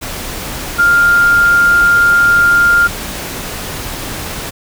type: tone in noise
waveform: sine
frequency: 1402 Hz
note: F6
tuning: 6 cents sharp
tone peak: -6 dBFS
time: 0.78-2.88 s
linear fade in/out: 20 ms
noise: pink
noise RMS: -23 dBFS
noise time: 0.01-4.51 s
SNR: +14 dB
effects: none